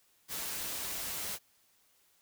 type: noise with comb filter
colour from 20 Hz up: white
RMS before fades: -38 dBFS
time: 0.28-1.39 s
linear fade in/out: 50 ms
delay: 8.3 ms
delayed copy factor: -0.5
effects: white hiss -69 dBFS RMS until 2.21 s